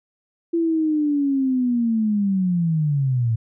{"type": "linear sweep", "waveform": "sine", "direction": "down", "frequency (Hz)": [338.8, 110], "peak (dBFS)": -17, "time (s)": [0.53, 3.36], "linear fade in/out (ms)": 10, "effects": []}